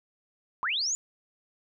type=linear sweep; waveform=sine; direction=up; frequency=937 to 7100 Hz; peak=-26 dBFS; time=0.63-0.95 s; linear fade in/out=0 ms; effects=none